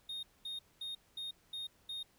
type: tone bursts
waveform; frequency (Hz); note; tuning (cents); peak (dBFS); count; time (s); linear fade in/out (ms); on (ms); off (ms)
triangle; 3700; A#7; -14; -38; 6; 0.09-2.03; 5; 140; 220
effects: pink hiss -69 dBFS RMS until 2.18 s